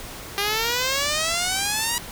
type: exponential sweep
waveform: 5% pulse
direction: up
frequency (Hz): 397.9 to 970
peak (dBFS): -10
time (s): 0.38-1.98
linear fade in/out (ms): 0
effects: pink hiss -37 dBFS RMS until 2.11 s